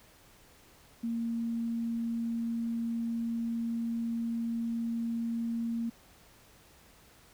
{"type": "tone", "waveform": "sine", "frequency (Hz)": 231.2, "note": "A#3", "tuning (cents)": -14, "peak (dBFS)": -30, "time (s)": [1.03, 5.9], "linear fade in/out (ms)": 10, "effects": ["pink hiss -59 dBFS RMS until 7.33 s"]}